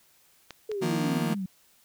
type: clicks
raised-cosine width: 0.2 ms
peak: -22 / -23 dBFS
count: 2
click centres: 0.507 / 0.716 s
type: exponential sweep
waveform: sine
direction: down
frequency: 440 to 180.9 Hz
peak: -29 dBFS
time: 0.69-1.46 s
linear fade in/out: 5 ms
type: chord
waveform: 35% pulse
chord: Eb suspended second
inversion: none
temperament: just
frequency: 155.56 / 175.01 / 233.3 Hz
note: Eb3 / F3 / Bb3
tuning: 0 / +4 / +2 cents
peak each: -29 dBFS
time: 0.81-1.35 s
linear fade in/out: 20 ms
effects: white hiss -62 dBFS RMS until 1.84 s